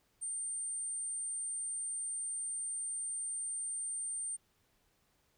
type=tone; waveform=sine; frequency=8870 Hz; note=C#9; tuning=in tune; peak=-36 dBFS; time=0.21-4.37 s; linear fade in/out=20 ms; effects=pink hiss -74 dBFS RMS until 5.37 s